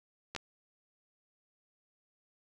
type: clicks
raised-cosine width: 0.2 ms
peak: -21 / -19 dBFS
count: 2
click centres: 0.35 / 0.363 s
effects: none